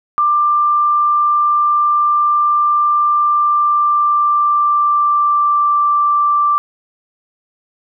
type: tone with pitch glide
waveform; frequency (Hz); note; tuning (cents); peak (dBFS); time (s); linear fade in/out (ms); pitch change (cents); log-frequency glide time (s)
sine; 1186 to 1174.4; D6 to D6; +17 to 0; -10; 0.18-6.58; 0; -17; 3.15-5.76
effects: none